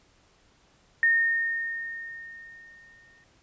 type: tone with exponential decay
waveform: sine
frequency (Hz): 1836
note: A#6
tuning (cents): -27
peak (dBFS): -17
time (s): 1.03-3.24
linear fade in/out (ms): 1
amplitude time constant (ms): 480
effects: pink hiss -62 dBFS RMS until 3.42 s + resampled to 16000 Hz